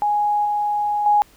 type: tone with level steps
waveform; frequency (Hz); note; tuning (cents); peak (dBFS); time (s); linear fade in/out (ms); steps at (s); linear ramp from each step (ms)
sine; 830.6; G#5; 0; -16 / -18 / -12; 0.02-1.22; 0; 0.45 / 1.06; 2
effects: pink hiss -52 dBFS RMS until 1.36 s